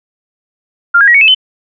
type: tone with pitch steps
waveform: sine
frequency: 1396.9 / 1632.7 / 1908.2 / 2230 / 2607 / 3047 Hz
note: F6 / G#6 / A#6 / C#7 / E7 / G7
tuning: 0 / -30 / +40 / +10 / -20 / -50 cents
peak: -3 dBFS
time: 0.94-1.348 s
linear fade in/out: 10 ms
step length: 68 ms
effects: none